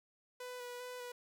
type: tone with vibrato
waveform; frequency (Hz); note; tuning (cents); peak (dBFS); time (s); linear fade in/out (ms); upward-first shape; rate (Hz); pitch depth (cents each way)
sawtooth; 493.9; B4; 0; -40; 0.4-1.12; 5; square; 2.5; 15
effects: none